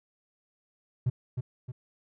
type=tone with echo; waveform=triangle; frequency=124.8 Hz; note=B2; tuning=19 cents sharp; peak=-19 dBFS; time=1.06-1.1 s; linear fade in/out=10 ms; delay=310 ms; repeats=2; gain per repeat=-7 dB; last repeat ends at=1.72 s; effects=tanh soft clip ceiling -19 dBFS